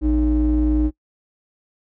triangle ring-modulated tone, 125.1 Hz, B2, 23 cents sharp, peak -9 dBFS, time 0.01-0.91 s, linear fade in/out 50 ms, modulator 182 Hz, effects noise-tail reverb RT60 0.1 s tail -23 dB re dry + tanh soft clip ceiling -7 dBFS

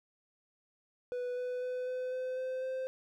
triangle tone with pitch steps, 493.9 / 498.2 / 502.5 / 506.9 / 511.3 / 515.8 / 520.3 Hz, B4 / B4 / B4 / B4 / C5 / C5 / C5, 0 / +15 / +30 / +45 / -40 / -25 / -10 cents, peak -32 dBFS, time 1.12-2.87 s, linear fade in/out 0 ms, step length 250 ms, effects none

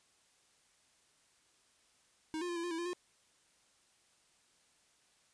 square tone with pitch steps, 315 / 354.1 / 346.8 / 336.9 / 351 / 327.1 / 345.3 / 356.7 Hz, D#4 / F4 / F4 / E4 / F4 / E4 / F4 / F4, +21 / +24 / -12 / +38 / +9 / -13 / -20 / +37 cents, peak -37 dBFS, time 2.34-2.932 s, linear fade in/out 0 ms, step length 74 ms, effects white hiss -70 dBFS RMS until 5.33 s + resampled to 22050 Hz

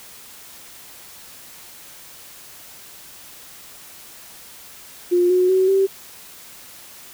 sine tone with pitch steps, 354 / 364.8 / 375.9 / 387.4 Hz, F4 / F#4 / F#4 / G4, +23 / -24 / +27 / -20 cents, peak -13 dBFS, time 5.11-5.87 s, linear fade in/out 20 ms, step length 190 ms, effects white hiss -42 dBFS RMS until 7.13 s

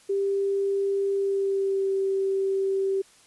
sine tone with pitch glide, 395.1 to 387.9 Hz, G4 to G4, +14 to -18 cents, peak -22 dBFS, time 0.09-3.02 s, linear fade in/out 10 ms, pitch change -32 cents, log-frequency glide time 1.14-1.93 s, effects white hiss -56 dBFS RMS until 3.26 s + resampled to 24000 Hz

